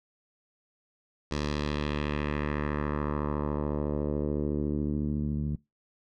10% pulse tone with low-pass filter sweep, 73.9 Hz, D2, 11 cents sharp, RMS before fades -30 dBFS, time 1.31-5.56 s, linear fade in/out 5 ms, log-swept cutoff 5400 to 170 Hz, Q 1.6, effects noise-tail reverb RT60 0.2 s tail -22 dB re dry

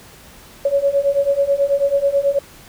sine beating tone pair, 554.4 / 563.6 Hz, C#5 / C#5, 0 / +29 cents, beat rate 9.2 Hz, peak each -18 / -16 dBFS, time 0.65-2.39 s, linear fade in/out 5 ms, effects pink hiss -43 dBFS RMS until 2.68 s

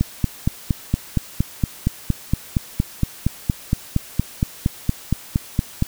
click train, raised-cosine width 5 ms, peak -4 dBFS, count 26, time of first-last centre 0.01-5.824 s, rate 4.3 Hz, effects white hiss -40 dBFS RMS until 5.87 s

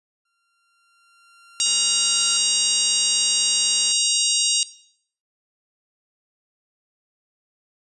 sawtooth tone with exponential growth, 1382 Hz, F6, 19 cents flat, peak -27 dBFS, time 0.25-2.37 s, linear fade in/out 5 ms, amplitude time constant 460 ms
harmonic tone, 944 Hz, A#5, 22 cents sharp, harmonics 3 / 4 / 5 / 6 / 7 / 8 / 9, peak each -26 / -26 / -26 / -26 / -26 / -26 / -26 dBFS, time 1.6-4.63 s, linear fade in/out 0 ms
click train, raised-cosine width 0.2 ms, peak -25 dBFS, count 468, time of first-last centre 1.66-3.916 s, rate 207 Hz
effects noise-tail reverb RT60 0.6 s tail -17 dB re dry + resampled to 24000 Hz

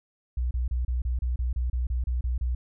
sine tone bursts, 61.6 Hz, B1, 4 cents flat, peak -23 dBFS, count 13, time 0.37-2.55 s, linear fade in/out 5 ms, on 140 ms, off 30 ms, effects tanh soft clip ceiling -19 dBFS

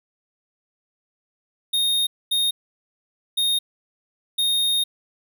square tone bursts at uneven times, 3700 Hz, A#7, 14 cents flat, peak -19 dBFS, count 4, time 1.73-2.07 / 2.31-2.51 / 3.37-3.59 / 4.38-4.84 s, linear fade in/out 10 ms, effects none

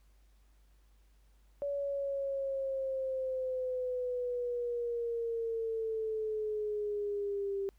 sine linear sweep, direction down, 569 to 391.9 Hz, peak -32 dBFS, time 1.62-7.69 s, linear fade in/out 0 ms, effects added 50 Hz sine -61 dBFS peak until 7.78 s + pink hiss -74 dBFS RMS until 7.78 s

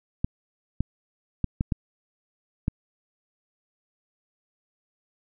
clicks, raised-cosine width 5 ms, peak -11 dBFS, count 6, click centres 0.245 / 0.806 / 1.443 / 1.609 / 1.722 / 2.681 s, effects none

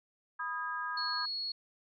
sine chord, G# minor, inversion first, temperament equal with one note detuned, 987.8 / 1244.5 / 1626.1 Hz, B5 / D#6 / G#6, 0 / 0 / -37 cents, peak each -40 / -38 / -38 dBFS, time 0.39-1.26 s, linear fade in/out 10 ms
sine tone, 4340 Hz, C#8, 37 cents flat, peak -34 dBFS, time 0.97-1.52 s, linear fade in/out 5 ms
effects none

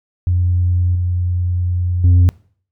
sine tone with level steps, 89 Hz, F2, 33 cents sharp, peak -11 / -14 / -4 dBFS, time 0.27-2.29 s, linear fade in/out 0 ms, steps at 0.95 / 2.04 s, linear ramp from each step 2 ms, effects noise-tail reverb RT60 0.5 s tail -26 dB re dry + tanh soft clip ceiling -6 dBFS

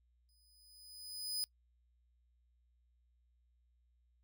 sawtooth tone with exponential growth, 4997 Hz, D#8, 7 cents sharp, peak -31 dBFS, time 0.29-1.44 s, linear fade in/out 0 ms, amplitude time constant 250 ms, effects noise-tail reverb RT60 0.1 s tail -23 dB re dry + added 60 Hz sine -70 dBFS peak until 4.23 s

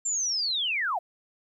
sine linear sweep, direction down, 7420 to 627 Hz, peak -25 dBFS, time 0.05-0.99 s, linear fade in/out 10 ms, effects 11-bit

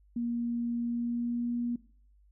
sine tone with pitch glide, 236.6 to 239.3 Hz, A#3 to A#3, +26 to +46 cents, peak -29 dBFS, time 0.16-1.76 s, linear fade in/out 5 ms, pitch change +20 cents, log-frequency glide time 0.83-1.54 s, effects noise-tail reverb RT60 0.5 s tail -19 dB re dry + added 50 Hz sine -59 dBFS peak until 2.31 s

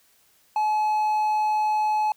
triangle tone, 854 Hz, G#5, 48 cents sharp, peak -18 dBFS, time 0.56-2.12 s, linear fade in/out 2 ms, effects white hiss -61 dBFS RMS until 2.16 s

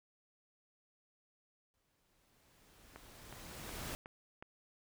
pink noise with exponential growth, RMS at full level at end -42 dBFS, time 1.74-3.95 s, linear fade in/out 0 ms, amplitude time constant 480 ms
click train, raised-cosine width 0.5 ms, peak -33 dBFS, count 5, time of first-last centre 2.96-4.425 s, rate 2.73 Hz
effects none

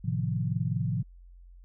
sine chord, F dominant seventh, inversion first, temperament equal, 110 / 130.81 / 155.56 / 174.61 Hz, A2 / C3 / Eb3 / F3, 0 / 0 / 0 / 0 cents, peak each -31 / -31 / -33 / -33 dBFS, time 0.04-1.03 s, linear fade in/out 10 ms, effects added 44 Hz sine -48 dBFS peak until 1.64 s

